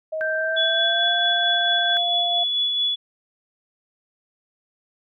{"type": "tone with pitch glide", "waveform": "sine", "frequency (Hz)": [631, 696.1], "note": ["D#5", "F5"], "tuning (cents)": [24, -6], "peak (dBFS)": -24, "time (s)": [0.12, 2.44], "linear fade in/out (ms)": 10, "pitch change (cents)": 170, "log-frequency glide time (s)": [0.35, 1.11]}
{"type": "tone", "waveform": "sine", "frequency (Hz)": 1568, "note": "G6", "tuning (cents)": 0, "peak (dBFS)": -23, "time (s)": [0.21, 1.97], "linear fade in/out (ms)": 0}
{"type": "tone with tremolo", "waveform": "sine", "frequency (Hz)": 3413, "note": "G#7", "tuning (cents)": 47, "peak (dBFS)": -18, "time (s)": [0.56, 2.96], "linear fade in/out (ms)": 20, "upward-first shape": "sine", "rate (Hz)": 4.5, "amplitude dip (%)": 30}
{"effects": []}